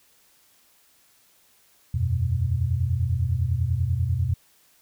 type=chord; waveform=sine; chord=E suspended second; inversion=none; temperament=equal; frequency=82.41 / 92.5 / 123.47 Hz; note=E2 / F#2 / B2; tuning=0 / 0 / 0 cents; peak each=-26 / -25 / -25 dBFS; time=1.94-4.34 s; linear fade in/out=5 ms; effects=white hiss -60 dBFS RMS until 4.81 s